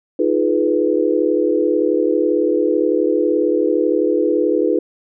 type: chord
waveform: sine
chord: F half-diminished seventh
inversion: third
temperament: equal with one note detuned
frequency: 311.1 / 349.2 / 422.1 / 493.9 Hz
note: Eb4 / F4 / Ab4 / Cb5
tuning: 0 / 0 / +28 / 0 cents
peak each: -19 dBFS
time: 0.19-4.79 s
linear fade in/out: 5 ms
effects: none